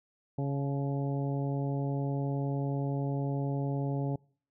harmonic tone with a mistuned harmonic, 139.3 Hz, C#3, 9 cents sharp, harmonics 1 / 2 / 3 / 4 / 5 / 6, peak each -30 / -36 / -40 / -42 / -44 / -46 dBFS, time 0.38-4.16 s, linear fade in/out 5 ms, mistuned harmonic 6, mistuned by +38 cents, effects noise-tail reverb RT60 0.5 s tail -25 dB re dry

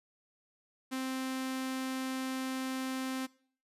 sawtooth tone with notch filter, 261.6 Hz, C4, in tune, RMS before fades -36 dBFS, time 0.91-3.27 s, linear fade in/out 20 ms, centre 610 Hz, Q 1.6, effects noise-tail reverb RT60 0.5 s tail -21 dB re dry + resampled to 32000 Hz

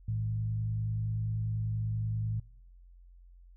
sine tone with frequency modulation, 110 Hz, A2, in tune, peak -29 dBFS, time 0.08-2.4 s, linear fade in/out 5 ms, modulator 50.3 Hz, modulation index 0.49, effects noise-tail reverb RT60 0.9 s tail -26 dB re dry + added 44 Hz sine -52 dBFS peak until 3.56 s

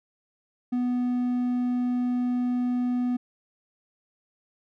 triangle tone, 246.9 Hz, B3, in tune, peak -21 dBFS, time 0.72-3.17 s, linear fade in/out 10 ms, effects none

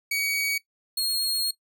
sawtooth tone pair in turn, 2257 / 4277 Hz, C#7 / C8, +31 / +37 cents, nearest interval major seventh, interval 1106 cents, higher second, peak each -21 dBFS, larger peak neither, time 0.11-0.58 / 0.97-1.51 s, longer second, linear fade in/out 5 ms, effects noise-tail reverb RT60 0.1 s tail -19 dB re dry

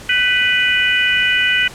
harmonic tone with a mistuned harmonic, 493.9 Hz, B4, in tune, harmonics 3 / 4 / 5 / 6, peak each -18 / -18 / -18 / -18 dBFS, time 0.09-1.68 s, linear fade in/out 5 ms, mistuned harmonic 3, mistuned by +29 cents, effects pink hiss -36 dBFS RMS until 1.74 s + low-pass 10000 Hz 12 dB/octave

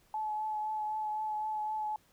sine tone with vibrato, 858 Hz, A5, 44 cents flat, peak -32 dBFS, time 0.14-1.96 s, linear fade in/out 2 ms, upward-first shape triangle, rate 3.9 Hz, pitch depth 21 cents each way, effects pink hiss -67 dBFS RMS until 2.12 s

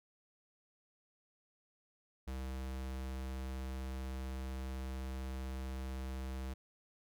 square tone, 65.41 Hz, C2, in tune, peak -40 dBFS, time 2.27-6.54 s, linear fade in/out 10 ms, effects none

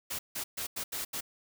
white noise bursts at uneven times, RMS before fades -36 dBFS, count 6, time 0.1-0.19 / 0.35-0.44 / 0.57-0.67 / 0.76-0.84 / 0.92-1.05 / 1.13-1.21 s, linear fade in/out 10 ms, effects none

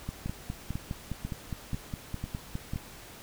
two click trains, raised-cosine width 5 ms, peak -21 / -21 dBFS, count 6 / 14, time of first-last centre 0.26-2.735 / 0.09-2.759 s, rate 2.02 / 4.87 Hz, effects pink hiss -48 dBFS RMS until 3.22 s

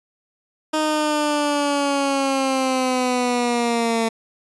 15% pulse linear sweep, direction down, 311.1 to 225.4 Hz, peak -12 dBFS, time 0.73-4.09 s, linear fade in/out 10 ms, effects resampled to 24000 Hz

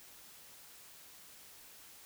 silence, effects white hiss -56 dBFS RMS until 2.05 s

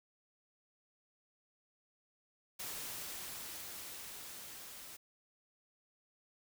white noise with level ramp, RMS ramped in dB -43 to -51 dBFS, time 2.59-4.97 s, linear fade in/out 10 ms, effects none

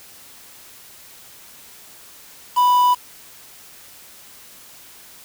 triangle tone with quantisation, 987.8 Hz, B5, in tune, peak -10 dBFS, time 2.56-2.95 s, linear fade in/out 20 ms, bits 5, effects white hiss -44 dBFS RMS until 5.24 s

